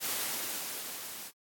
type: noise with level ramp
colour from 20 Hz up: white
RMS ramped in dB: -32 to -44 dBFS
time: 0-1.32 s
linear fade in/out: 50 ms
effects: high-pass 150 Hz 12 dB/octave + AAC 64 kbps